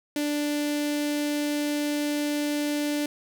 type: tone with notch filter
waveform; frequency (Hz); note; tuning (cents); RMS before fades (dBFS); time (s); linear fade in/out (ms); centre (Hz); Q
sawtooth; 294; D4; +2; -27; 0.16-3.06; 2; 1100; 1
effects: none